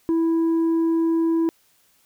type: tone with tanh clipping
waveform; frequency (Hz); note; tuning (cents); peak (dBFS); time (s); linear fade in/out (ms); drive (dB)
sine; 329.1; E4; -3; -18; 0.09-1.49; 0; 3
effects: white hiss -61 dBFS RMS until 2.05 s